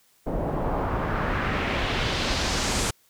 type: noise with low-pass filter sweep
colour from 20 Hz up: pink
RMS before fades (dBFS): -26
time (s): 0.26-2.91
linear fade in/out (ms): 10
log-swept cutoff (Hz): 560 to 8700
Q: 1.5
effects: white hiss -62 dBFS RMS until 3.09 s